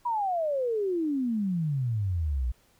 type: exponential sweep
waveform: sine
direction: down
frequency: 987.8 to 57.5 Hz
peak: -25 dBFS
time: 0.05-2.52 s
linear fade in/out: 10 ms
effects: pink hiss -64 dBFS RMS until 2.79 s